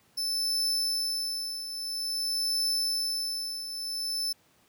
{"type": "tone with tremolo", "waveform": "40% pulse", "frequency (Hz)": 5274, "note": "E8", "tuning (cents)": 0, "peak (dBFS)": -24, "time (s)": [0.17, 4.33], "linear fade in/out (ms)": 10, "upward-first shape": "triangle", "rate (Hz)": 0.5, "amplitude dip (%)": 70, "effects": ["pink hiss -64 dBFS RMS until 4.68 s", "high-pass 100 Hz 12 dB/octave"]}